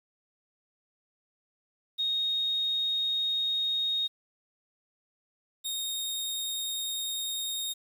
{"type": "tone pair in turn", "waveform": ["sine", "sawtooth"], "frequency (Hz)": [3729, 3710], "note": ["A#7", "A#7"], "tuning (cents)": [0, -9], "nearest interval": "unison", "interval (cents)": 9, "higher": "first", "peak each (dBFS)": [-26, -28], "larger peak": "first", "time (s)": [[1.98, 4.08], [5.64, 7.74]], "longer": "neither", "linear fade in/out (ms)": 20, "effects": ["9-bit"]}